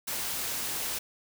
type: noise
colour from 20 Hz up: white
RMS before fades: -33 dBFS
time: 0.07-0.99 s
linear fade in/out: 10 ms
effects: none